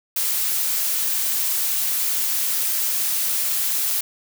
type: noise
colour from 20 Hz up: blue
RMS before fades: -22 dBFS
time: 0.16-4.01 s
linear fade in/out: 5 ms
effects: none